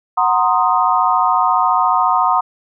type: chord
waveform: sine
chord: C half-diminished seventh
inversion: second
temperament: equal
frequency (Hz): 740 / 932.3 / 1046.5 / 1244.5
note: Gb5 / Bb5 / C6 / Eb6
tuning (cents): 0 / 0 / 0 / 0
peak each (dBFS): -17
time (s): 0.17-2.41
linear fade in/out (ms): 10
effects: none